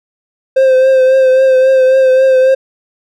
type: tone with vibrato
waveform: triangle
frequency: 523.3 Hz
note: C5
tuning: in tune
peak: -3 dBFS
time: 0.56-2.55 s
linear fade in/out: 10 ms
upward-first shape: triangle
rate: 3.7 Hz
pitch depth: 33 cents each way
effects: none